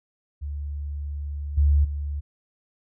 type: tone with level steps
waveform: sine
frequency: 72.4 Hz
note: D2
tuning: 24 cents flat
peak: -28 / -15 / -26 dBFS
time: 0.41-2.21 s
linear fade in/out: 20 ms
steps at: 1.57 / 1.84 s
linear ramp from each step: 10 ms
effects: none